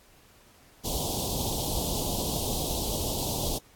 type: band-stop noise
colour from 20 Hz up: pink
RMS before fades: -30 dBFS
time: 0.84-3.59 s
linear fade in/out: 20 ms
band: 940 to 3100 Hz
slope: 48 dB/octave
effects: pink hiss -58 dBFS RMS until 3.75 s + AAC 64 kbps